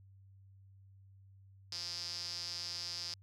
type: tone with band-pass filter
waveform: sawtooth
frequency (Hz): 174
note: F3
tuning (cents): -6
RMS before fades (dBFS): -42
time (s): 1.72-3.14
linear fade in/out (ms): 2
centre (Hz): 5000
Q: 10
effects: added 97 Hz sine -57 dBFS peak until 3.22 s